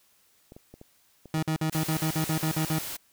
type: clicks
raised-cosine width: 2 ms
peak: -32 dBFS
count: 7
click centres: 0.521 / 0.565 / 0.74 / 0.814 / 1.257 / 1.377 / 1.558 s
type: tone bursts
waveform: 30% pulse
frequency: 157.7 Hz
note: D#3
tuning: 24 cents sharp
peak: -22 dBFS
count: 11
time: 1.34-2.786 s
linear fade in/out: 2 ms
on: 86 ms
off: 50 ms
type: noise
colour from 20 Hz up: white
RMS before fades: -36 dBFS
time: 1.72-2.97 s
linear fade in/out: 10 ms
effects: white hiss -64 dBFS RMS until 3.12 s